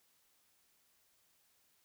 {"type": "silence", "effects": ["white hiss -73 dBFS RMS until 1.84 s"]}